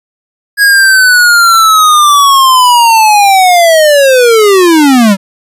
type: linear sweep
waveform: square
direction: down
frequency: 1661.2 to 186.4 Hz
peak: -3 dBFS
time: 0.57-5.17 s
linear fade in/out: 50 ms
effects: resampled to 32000 Hz